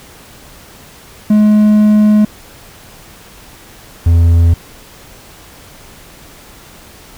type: tone pair in turn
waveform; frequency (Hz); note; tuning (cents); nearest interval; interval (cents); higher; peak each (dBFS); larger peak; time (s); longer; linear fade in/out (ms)
triangle; 211.4 / 84.36; G#3 / E2; +31 / +41; octave + major third; 1590; first; -3; neither; 1.3-2.25 / 4.06-4.54; first; 5
effects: pink hiss -38 dBFS RMS until 7.17 s